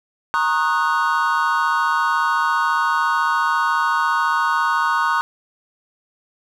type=chord; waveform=triangle; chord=D# minor seventh; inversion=second; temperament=equal with one note detuned; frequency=932.3 / 1090.3 / 1244.5 / 1480 Hz; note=A#5 / C#6 / D#6 / F#6; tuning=0 / -29 / 0 / 0 cents; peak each=-20 dBFS; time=0.34-5.21 s; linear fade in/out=0 ms; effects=none